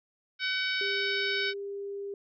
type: harmonic tone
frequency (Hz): 755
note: F#5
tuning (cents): +35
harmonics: 2 / 3 / 4 / 5 / 6 / 7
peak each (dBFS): -32 / -33 / -37 / -35 / -40 / -39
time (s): 0.39-1.54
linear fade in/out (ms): 50
type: tone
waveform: sine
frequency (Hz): 400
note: G4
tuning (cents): +35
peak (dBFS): -34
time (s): 0.81-2.14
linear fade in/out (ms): 2
effects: none